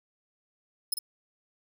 5% pulse tone with echo, 5150 Hz, E8, 41 cents flat, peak -19 dBFS, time 0.92-0.94 s, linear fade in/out 5 ms, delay 49 ms, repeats 1, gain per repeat -6 dB, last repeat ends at 0.989 s, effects none

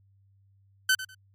sawtooth tone with echo, 1524 Hz, G6, 49 cents flat, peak -16 dBFS, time 0.89-0.95 s, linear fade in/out 5 ms, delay 99 ms, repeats 2, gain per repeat -14 dB, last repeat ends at 1.148 s, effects added 98 Hz sine -59 dBFS peak until 1.34 s + MP3 64 kbps

